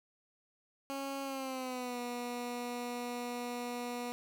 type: tone with pitch glide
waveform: 15% pulse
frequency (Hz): 274.2 to 242.9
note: C#4 to B3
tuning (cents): -19 to -29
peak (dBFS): -31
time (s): 0.9-4.12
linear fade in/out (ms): 0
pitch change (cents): -210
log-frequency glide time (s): 1.23-1.99
effects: none